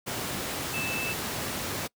sine tone in noise, 2637 Hz, E7, in tune, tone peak -31 dBFS, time 0.73-1.14 s, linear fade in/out 20 ms, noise pink, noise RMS -32 dBFS, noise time 0.06-1.88 s, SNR -2 dB, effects noise-tail reverb RT60 0.1 s tail -25 dB re dry + high-pass 100 Hz 12 dB/octave

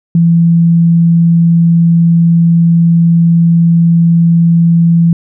sine tone, 168.1 Hz, E3, 34 cents sharp, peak -4 dBFS, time 0.15-5.13 s, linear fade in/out 2 ms, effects none

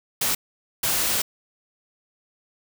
white noise bursts at uneven times, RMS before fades -23 dBFS, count 2, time 0.21-0.35 / 0.83-1.22 s, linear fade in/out 5 ms, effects none

